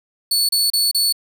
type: tone bursts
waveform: sawtooth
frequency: 4439 Hz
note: C#8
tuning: 2 cents sharp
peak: -12 dBFS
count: 4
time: 0.31-1.126 s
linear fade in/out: 5 ms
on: 180 ms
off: 32 ms
effects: none